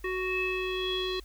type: tone with low-pass filter sweep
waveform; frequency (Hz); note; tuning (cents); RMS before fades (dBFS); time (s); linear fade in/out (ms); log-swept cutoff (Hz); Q
square; 371.1; F#4; +5; -31; 0.04-1.2; 5; 2200 to 3800; 9.4
effects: added 50 Hz sine -46 dBFS peak until 1.24 s + white hiss -60 dBFS RMS until 1.24 s